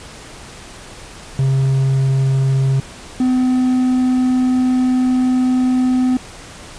triangle tone pair in turn, 134.3 / 254.1 Hz, C3 / B3, +46 / +49 cents, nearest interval major seventh, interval 1103 cents, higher second, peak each -10 dBFS, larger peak neither, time 1.39-2.8 / 3.2-6.17 s, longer second, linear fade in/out 2 ms, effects pink hiss -36 dBFS RMS until 6.78 s + resampled to 22050 Hz

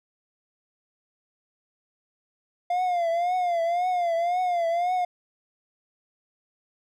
triangle tone with vibrato, 700 Hz, F5, 4 cents sharp, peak -20 dBFS, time 2.7-5.05 s, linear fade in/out 5 ms, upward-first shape triangle, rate 1.9 Hz, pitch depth 100 cents each way, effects none

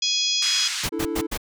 harmonic tone, 833 Hz, G#5, 5 cents sharp, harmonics 3 / 4 / 5 / 6 / 7 / 8, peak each -32 / -24 / -31 / -24 / -31 / -31 dBFS, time 0.02-0.68 s, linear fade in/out 5 ms
white band-pass noise, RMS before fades -28 dBFS, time 0.42-0.87 s, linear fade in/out 2 ms, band 1300 to 6900 Hz, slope 24 dB/octave
pink noise bursts, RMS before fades -27 dBFS, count 4, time 0.83-1.376 s, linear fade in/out 10 ms, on 63 ms, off 98 ms
triangle chord, D suspended second, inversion none, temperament equal, 293.7 / 329.6 / 440 Hz, D4 / E4 / A4, 0 / 0 / 0 cents, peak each -29 / -25 / -28 dBFS, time 0.92-1.27 s, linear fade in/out 10 ms
effects none

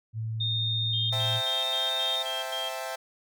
sine tone with pitch glide, 111.3 to 113.57 Hz, A2 to A#2, +20 to -45 cents, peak -29 dBFS, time 0.13-1.42 s, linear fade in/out 50 ms, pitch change +35 cents, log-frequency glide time 0.87-1.17 s
sine tone, 3663 Hz, A#7, 31 cents flat, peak -27 dBFS, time 0.4-2.23 s, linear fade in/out 10 ms
sine tone bursts, 3200 Hz, G7, 35 cents sharp, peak -31 dBFS, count 7, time 0.93-2.69 s, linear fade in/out 5 ms, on 170 ms, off 95 ms
sawtooth chord, A minor seventh, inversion first, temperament equal, 523.3 / 659.3 / 784 / 880 Hz, C5 / E5 / G5 / A5, 0 / 0 / 0 / 0 cents, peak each -35 / -32 / -35 / -37 dBFS, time 1.12-2.96 s, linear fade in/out 10 ms
effects none

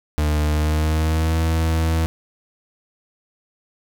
40% pulse tone with pitch glide, 75.6 to 81.03 Hz, D#2 to E2, -49 to -29 cents, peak -16 dBFS, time 0.18-2.06 s, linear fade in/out 0 ms, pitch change +120 cents, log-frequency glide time 0.49-1.39 s, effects none

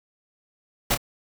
pink noise with echo, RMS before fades -21 dBFS, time 0.9-0.95 s, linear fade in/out 10 ms, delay 26 ms, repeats 1, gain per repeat -8 dB, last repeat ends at 0.976 s, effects none

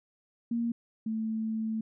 sine tone pair in turn, 233.8 / 220.9 Hz, A#3 / A3, +5 / +7 cents, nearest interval minor second, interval 98 cents, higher first, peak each -27 / -29 dBFS, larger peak first, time 0.51-0.72 / 1.06-1.81 s, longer second, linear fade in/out 5 ms, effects none

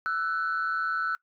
sine tone pair together, 1329 / 1489 Hz, E6 / F#6, +14 / +11 cents, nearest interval major second, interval 197 cents, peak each -27 dBFS, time 0.06-1.15 s, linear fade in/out 0 ms, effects noise-tail reverb RT60 0.1 s tail -21 dB re dry + tanh soft clip ceiling -21 dBFS

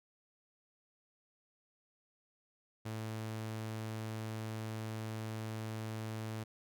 sawtooth tone, 110 Hz, A2, in tune, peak -35 dBFS, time 2.85-6.44 s, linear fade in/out 10 ms, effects none

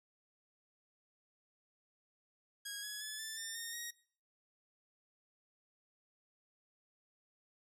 10% pulse tone with pitch steps, 1645 / 1682.5 / 1720.8 / 1760 / 1800.1 / 1841.1 / 1883.1 Hz, G#6 / G#6 / A6 / A6 / A6 / A#6 / A#6, -17 / +22 / -39 / 0 / +39 / -22 / +17 cents, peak -33 dBFS, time 2.65-3.91 s, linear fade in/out 10 ms, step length 180 ms, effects noise-tail reverb RT60 0.5 s tail -20 dB re dry

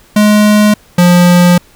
square tone pair in turn, 210 / 176.59 Hz, G#3 / F3, +19 / +19 cents, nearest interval minor third, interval 300 cents, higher first, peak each -5 / -4 dBFS, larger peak second, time 0.16-0.74 / 0.98-1.58 s, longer second, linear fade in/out 5 ms, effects pink hiss -44 dBFS RMS until 1.75 s

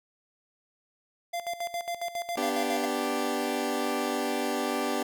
square tone with tremolo, 691 Hz, F5, 19 cents flat, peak -30 dBFS, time 1.33-2.86 s, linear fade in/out 10 ms, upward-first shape square, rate 7.3 Hz, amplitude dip 75%
20% pulse chord, G major, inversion first, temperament equal, 246.9 / 293.7 / 392 Hz, B3 / D4 / G4, 0 / 0 / 0 cents, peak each -27 dBFS, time 2.37-5.03 s, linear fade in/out 5 ms
effects none

